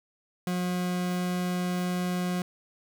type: tone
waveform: 40% pulse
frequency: 179.7 Hz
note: F3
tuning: 50 cents sharp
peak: -26 dBFS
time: 0.47-2.42 s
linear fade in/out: 2 ms
effects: none